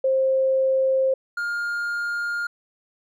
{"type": "tone pair in turn", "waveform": ["sine", "triangle"], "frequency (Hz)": [529, 1412.3], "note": ["C5", "F6"], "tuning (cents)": [19, 19], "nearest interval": "octave + perfect fourth", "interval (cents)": 1700, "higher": "second", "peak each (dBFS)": [-17, -22], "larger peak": "first", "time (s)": [[0.04, 1.14], [1.37, 2.47]], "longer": "neither", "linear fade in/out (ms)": 5, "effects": []}